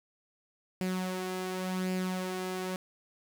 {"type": "tone with flanger", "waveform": "sawtooth", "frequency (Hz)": 185, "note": "F#3", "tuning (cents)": 0, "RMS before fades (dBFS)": -34, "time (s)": [0.81, 2.76], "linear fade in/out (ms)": 0, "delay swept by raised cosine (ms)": [0.4, 3], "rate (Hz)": 0.9, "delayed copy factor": 0.5, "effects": []}